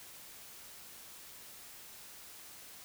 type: silence
effects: white hiss -52 dBFS RMS until 2.84 s